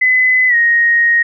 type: tone with pitch glide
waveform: sine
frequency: 2018 to 1872 Hz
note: B6 to A#6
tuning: +37 to +7 cents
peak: -8 dBFS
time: 0.01-1.23 s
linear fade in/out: 10 ms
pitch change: -130 cents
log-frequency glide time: 0.48-0.55 s
effects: none